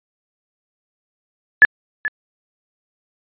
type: tone with echo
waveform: sine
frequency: 1719 Hz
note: A6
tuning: 41 cents flat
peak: -3 dBFS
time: 1.62-1.65 s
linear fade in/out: 0 ms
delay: 430 ms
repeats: 1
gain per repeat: -15 dB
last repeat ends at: 2.08 s
effects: resampled to 8000 Hz